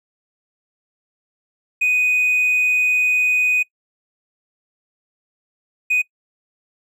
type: tone bursts at uneven times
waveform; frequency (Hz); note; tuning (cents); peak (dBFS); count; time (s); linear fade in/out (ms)
triangle; 2492; D#7; +2; -12; 2; 1.81-3.63 / 5.9-6.02; 10
effects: noise-tail reverb RT60 0.1 s tail -23 dB re dry + tanh soft clip ceiling -9 dBFS